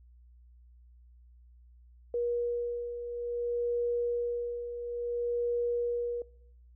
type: beating tone pair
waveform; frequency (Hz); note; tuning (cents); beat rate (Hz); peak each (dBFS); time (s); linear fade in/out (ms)
sine; 478 / 478.58; A#4 / A#4; +43 / +46; 0.58; -38 / -31; 2.14-6.22; 2
effects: noise-tail reverb RT60 0.7 s tail -22 dB re dry + added 60 Hz sine -54 dBFS peak until 6.75 s